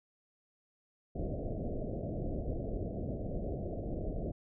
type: low-pass noise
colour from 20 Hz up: pink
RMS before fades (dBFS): -37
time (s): 1.15-4.32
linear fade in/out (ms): 10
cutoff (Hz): 690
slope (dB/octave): 96
effects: none